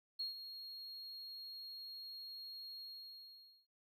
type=tone with ADSR envelope; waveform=triangle; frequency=4278 Hz; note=C8; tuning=38 cents sharp; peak=-34 dBFS; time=0.19-3.67 s; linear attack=13 ms; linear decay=130 ms; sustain=-12 dB; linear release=870 ms; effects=tanh soft clip ceiling -36 dBFS